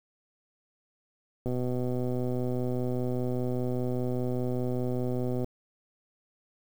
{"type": "click train", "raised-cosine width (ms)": 2, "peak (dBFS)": -19, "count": 499, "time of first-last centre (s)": [1.46, 5.444], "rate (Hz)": 125, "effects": ["8-bit"]}